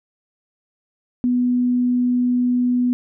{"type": "tone", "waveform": "sine", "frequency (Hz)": 246.9, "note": "B3", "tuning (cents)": 0, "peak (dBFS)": -15, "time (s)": [1.24, 2.93], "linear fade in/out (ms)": 0, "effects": []}